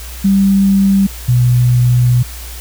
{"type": "tone pair in turn", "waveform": "sine", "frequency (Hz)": [195.8, 123.09], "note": ["G3", "B2"], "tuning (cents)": [-2, -5], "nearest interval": "minor sixth", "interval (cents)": 803, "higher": "first", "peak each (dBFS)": -7, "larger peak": "neither", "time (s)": [[0.24, 1.07], [1.28, 2.23]], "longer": "second", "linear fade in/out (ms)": 10, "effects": ["added 60 Hz sine -27 dBFS peak until 2.6 s", "white hiss -32 dBFS RMS until 2.6 s"]}